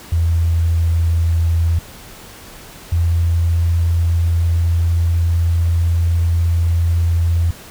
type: tone pair in turn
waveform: sine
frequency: 83.3 / 84.46 Hz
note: E2 / E2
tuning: +19 / +43 cents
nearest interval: unison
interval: 24 cents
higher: second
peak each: -12 / -12 dBFS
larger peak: neither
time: 0.12-1.79 / 2.92-7.51 s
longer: second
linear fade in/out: 5 ms
effects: pink hiss -38 dBFS RMS until 7.7 s